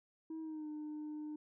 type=tone with pitch glide; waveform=sine; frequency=320 to 302.7 Hz; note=D#4 to D#4; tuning=+49 to -48 cents; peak=-39 dBFS; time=0.3-1.36 s; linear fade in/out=5 ms; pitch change=-97 cents; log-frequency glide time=0.41-0.68 s; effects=tanh soft clip ceiling -40 dBFS